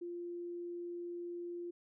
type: tone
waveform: sine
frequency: 347.7 Hz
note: F4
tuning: 8 cents flat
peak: -40 dBFS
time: 0.01-1.71 s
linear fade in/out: 10 ms
effects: none